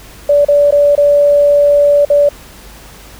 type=tone with dropouts; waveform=sine; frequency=578 Hz; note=D5; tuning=28 cents flat; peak=-5 dBFS; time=0.29-2.29 s; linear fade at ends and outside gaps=5 ms; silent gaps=0.449-0.484 / 0.709-0.723 / 0.953-0.977 / 2.051-2.1 s; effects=added 50 Hz sine -38 dBFS peak until 3.19 s + pink hiss -37 dBFS RMS until 3.19 s